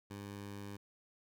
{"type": "tone", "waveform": "15% pulse", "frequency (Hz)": 100.9, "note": "G#2", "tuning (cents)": -49, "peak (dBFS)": -38, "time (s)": [0.1, 0.77], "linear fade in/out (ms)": 10, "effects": []}